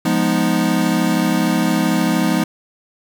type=chord; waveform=square; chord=F half-diminished seventh; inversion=none; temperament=equal; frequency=174.61 / 207.7 / 246.9 / 311.1 Hz; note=F3 / Ab3 / Cb4 / Eb4; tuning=0 / 0 / 0 / 0 cents; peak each=-21 dBFS; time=0.05-2.44 s; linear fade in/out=5 ms; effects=7-bit